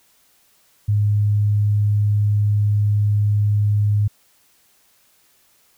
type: tone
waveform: sine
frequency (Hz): 103.83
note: G#2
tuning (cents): 0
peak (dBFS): -14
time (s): 0.88-4.08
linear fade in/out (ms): 10
effects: white hiss -58 dBFS RMS until 5.77 s